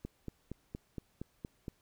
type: click train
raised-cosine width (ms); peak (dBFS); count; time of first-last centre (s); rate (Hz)
3; -27; 8; 0.05-1.682; 4.29
effects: pink hiss -72 dBFS RMS until 1.81 s